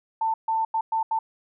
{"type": "tone bursts at uneven times", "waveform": "sine", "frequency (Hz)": 892, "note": "A5", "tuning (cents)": 23, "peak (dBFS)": -21, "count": 5, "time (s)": [[0.21, 0.34], [0.48, 0.65], [0.74, 0.81], [0.92, 1.03], [1.11, 1.19]], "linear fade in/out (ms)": 5, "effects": []}